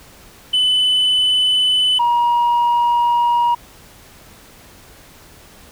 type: tone pair in turn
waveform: sine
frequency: 3008 / 953.2 Hz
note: F#7 / A#5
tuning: +28 / +38 cents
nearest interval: octave + minor sixth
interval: 1990 cents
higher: first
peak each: -10 dBFS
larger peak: neither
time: 0.53-1.99 / 1.99-3.55 s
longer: second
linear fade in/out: 10 ms
effects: tanh soft clip ceiling -11 dBFS + pink hiss -44 dBFS RMS until 5.71 s